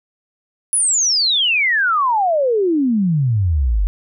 sine exponential sweep, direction down, 10560 to 44.55 Hz, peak -13 dBFS, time 0.73-3.87 s, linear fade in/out 0 ms, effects none

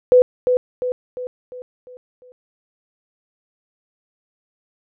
sine tone with echo, 500 Hz, B4, 21 cents sharp, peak -7 dBFS, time 0.12-0.22 s, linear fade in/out 0 ms, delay 350 ms, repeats 6, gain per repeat -6 dB, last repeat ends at 2.32 s, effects none

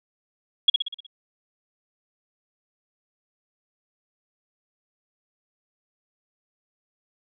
sine tone with echo, 3322 Hz, G#7, in tune, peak -11 dBFS, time 0.68-0.7 s, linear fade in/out 5 ms, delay 61 ms, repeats 6, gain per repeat -5 dB, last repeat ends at 1.066 s, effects none

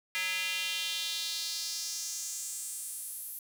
square tone with high-pass filter sweep, 185 Hz, F#3, in tune, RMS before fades -36 dBFS, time 0.15-3.39 s, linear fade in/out 0 ms, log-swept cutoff 2200 to 12000 Hz, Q 2.8, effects 10-bit

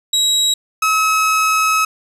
30% pulse tone pair in turn, 3850 / 1284.8 Hz, B7 / E6, -45 / -45 cents, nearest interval octave + perfect fifth, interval 1900 cents, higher first, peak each -10 dBFS, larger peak neither, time 0.13-0.54 / 0.82-1.85 s, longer second, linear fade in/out 5 ms, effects resampled to 32000 Hz + 7-bit

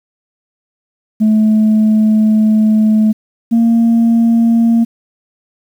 sine tone pair in turn, 216.3 / 230.6 Hz, A3 / A#3, -29 / -19 cents, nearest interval minor second, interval 110 cents, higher second, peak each -5 dBFS, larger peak neither, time 1.2-3.13 / 3.51-4.85 s, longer first, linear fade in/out 20 ms, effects tanh soft clip ceiling -5 dBFS + 7-bit

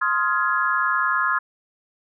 sine chord, F minor seventh, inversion second, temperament just, 1047.7 / 1257.2 / 1396.9 / 1676.3 Hz, C6 / Eb6 / F6 / Ab6, +2 / +18 / 0 / +16 cents, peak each -24 dBFS, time 0.01-1.39 s, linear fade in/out 10 ms, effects none

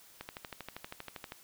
click train, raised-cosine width 0.3 ms, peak -25 dBFS, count 15, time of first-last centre 0.21-1.321 s, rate 12.6 Hz, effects white hiss -58 dBFS RMS until 1.43 s

